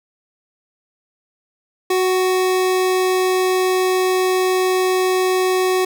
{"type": "tone pair together", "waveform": "square", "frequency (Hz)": [370, 748.8], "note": ["F#4", "F#5"], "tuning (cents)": [0, 20], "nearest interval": "octave", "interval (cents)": 1220, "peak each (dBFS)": [-16, -25], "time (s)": [1.9, 5.85], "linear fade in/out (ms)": 5, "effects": []}